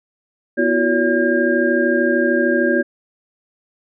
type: tone cluster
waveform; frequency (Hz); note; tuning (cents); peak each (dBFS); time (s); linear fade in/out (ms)
sine; 246 / 333 / 366.2 / 569 / 1613; B3 / E4 / F#4 / C#5 / G6; -7 / +18 / -18 / +45 / +49; -20; 0.57-2.83; 20
effects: none